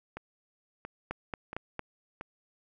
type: two click trains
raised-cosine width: 0.5 ms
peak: -19 / -24 dBFS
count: 4 / 4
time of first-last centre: 1.11-1.793 / 0.17-2.211 s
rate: 4.39 / 1.47 Hz
effects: none